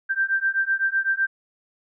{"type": "beating tone pair", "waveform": "sine", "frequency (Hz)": [1568, 1575.9], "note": ["G6", "G6"], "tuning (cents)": [0, 9], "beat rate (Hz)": 7.9, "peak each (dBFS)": -23, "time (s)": [0.09, 1.27], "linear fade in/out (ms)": 20, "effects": []}